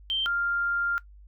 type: tone pair in turn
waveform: sine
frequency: 3136 / 1396.9 Hz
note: G7 / F6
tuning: 0 / 0 cents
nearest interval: octave + major second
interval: 1400 cents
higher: first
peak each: -24 dBFS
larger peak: neither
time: 0.1-0.26 / 0.26-0.98 s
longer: second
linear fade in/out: 0 ms
effects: noise-tail reverb RT60 0.1 s tail -17 dB re dry + added 50 Hz sine -47 dBFS peak until 1.27 s